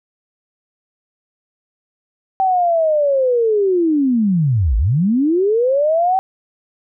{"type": "linear two-way sweep", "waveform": "sine", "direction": "down then up", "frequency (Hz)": [774, 49, 774], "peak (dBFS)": -12, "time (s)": [2.4, 6.19], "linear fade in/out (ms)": 0, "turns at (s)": 4.77, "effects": []}